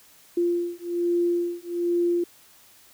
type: beating tone pair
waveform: sine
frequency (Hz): 346.3 / 347.5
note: F4 / F4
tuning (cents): -15 / -9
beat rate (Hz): 1.2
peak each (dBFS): -25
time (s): 0.37-2.24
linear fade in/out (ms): 5
effects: white hiss -54 dBFS RMS until 2.93 s